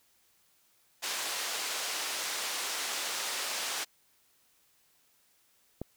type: band-pass noise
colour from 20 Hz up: white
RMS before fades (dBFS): -35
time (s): 1.02-3.85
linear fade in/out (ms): 20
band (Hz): 460 to 6900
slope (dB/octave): 12
type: click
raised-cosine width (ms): 2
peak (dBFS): -22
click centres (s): 5.816
effects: white hiss -68 dBFS RMS until 5.96 s